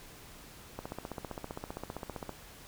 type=click train; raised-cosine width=1 ms; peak=-24 dBFS; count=24; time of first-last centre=0.79-2.293 s; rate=15.3 Hz; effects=pink hiss -52 dBFS RMS until 2.67 s